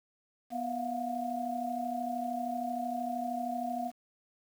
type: tone cluster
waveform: sine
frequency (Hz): 245.3 / 686 / 719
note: B3 / F5 / F#5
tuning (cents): -12 / -31 / -50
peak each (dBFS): -37 / -38 / -35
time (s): 0.5-3.92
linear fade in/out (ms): 50
effects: 9-bit